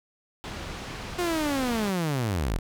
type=low-pass noise; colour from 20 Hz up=pink; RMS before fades=-37 dBFS; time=0.44-1.9 s; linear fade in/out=0 ms; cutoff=5100 Hz; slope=12 dB/octave
type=linear sweep; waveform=sawtooth; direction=down; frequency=361.1 to 35.51 Hz; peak=-21 dBFS; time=1.18-2.59 s; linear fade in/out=10 ms
effects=none